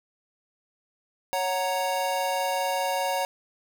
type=chord; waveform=square; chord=F# major; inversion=second; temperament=equal; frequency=554.4 / 740 / 932.3 Hz; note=C#5 / F#5 / A#5; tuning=0 / 0 / 0 cents; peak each=-30 dBFS; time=1.33-3.25 s; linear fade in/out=0 ms; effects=none